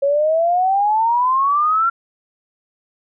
sine exponential sweep, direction up, 550 to 1380 Hz, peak -13 dBFS, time 0.02-1.9 s, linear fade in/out 10 ms, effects none

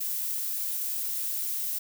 violet noise, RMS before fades -31 dBFS, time 0-1.79 s, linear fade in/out 10 ms, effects none

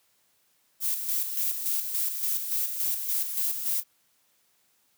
violet noise with tremolo, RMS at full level -27 dBFS, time 0.8-3.84 s, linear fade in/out 50 ms, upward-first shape square, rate 3.5 Hz, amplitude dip 50%, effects white hiss -68 dBFS RMS until 4.97 s + high-pass 80 Hz 12 dB/octave

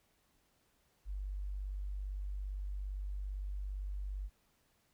sine tone, 48.8 Hz, G1, 7 cents flat, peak -37 dBFS, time 1.05-4.3 s, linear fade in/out 50 ms, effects pink hiss -74 dBFS RMS until 4.93 s

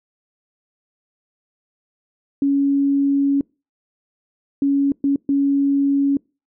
sine tone bursts at uneven times, 279.1 Hz, C#4, 12 cents sharp, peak -14 dBFS, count 4, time 2.42-3.41 / 4.62-4.92 / 5.04-5.16 / 5.29-6.17 s, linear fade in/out 2 ms, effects noise-tail reverb RT60 0.3 s tail -26 dB re dry

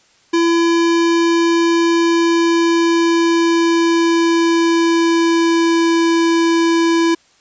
square tone with pitch glide, 336.3 to 333.2 Hz, E4 to E4, +35 to +19 cents, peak -12 dBFS, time 0.33-7.15 s, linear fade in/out 10 ms, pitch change -16 cents, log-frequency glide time 1.95-5.95 s, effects white hiss -53 dBFS RMS until 7.4 s + resampled to 16000 Hz

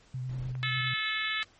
sine tone with vibrato, 127.6 Hz, C3, 43 cents flat, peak -32 dBFS, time 0.14-0.94 s, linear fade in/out 5 ms, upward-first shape sine, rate 10 Hz, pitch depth 29 cents each way
brown noise, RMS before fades -44 dBFS, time 0.29-0.52 s, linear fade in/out 2 ms
click, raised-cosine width 0.5 ms, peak -32 dBFS, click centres 0.553 s
harmonic tone, 433.8 Hz, A4, 25 cents flat, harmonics 3 / 4 / 5 / 6 / 7 / 8 / 9, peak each -38 / -34 / -34 / -39 / -40 / -37 / -38 dBFS, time 0.63-1.43 s, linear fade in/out 0 ms
effects pink hiss -61 dBFS RMS until 1.59 s + MP3 32 kbps

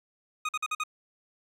25% pulse tone bursts, 1244.5 Hz, D#6, in tune, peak -24 dBFS, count 5, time 0.45-0.837 s, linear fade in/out 5 ms, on 39 ms, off 48 ms, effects low-pass 8000 Hz 12 dB/octave + 10-bit

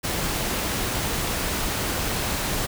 pink noise, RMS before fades -26 dBFS, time 0.03-2.67 s, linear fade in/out 20 ms, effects none

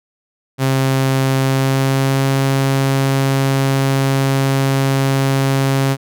sawtooth tone with pitch glide, 133.7 to 135.72 Hz, C3 to C#3, +38 to -36 cents, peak -9 dBFS, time 0.58-5.97 s, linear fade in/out 50 ms, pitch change +26 cents, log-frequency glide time 1.38-2.29 s, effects none

